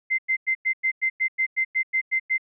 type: tone bursts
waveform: sine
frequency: 2078 Hz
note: C7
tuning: 12 cents flat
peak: -19 dBFS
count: 13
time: 0.1-2.381 s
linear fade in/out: 20 ms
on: 85 ms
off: 98 ms
effects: none